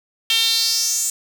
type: tone with high-pass filter sweep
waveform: sawtooth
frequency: 453.3 Hz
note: A#4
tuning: 48 cents flat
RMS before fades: -19 dBFS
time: 0.3-1.1 s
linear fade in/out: 2 ms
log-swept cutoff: 3100 to 7600 Hz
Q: 4.6
effects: none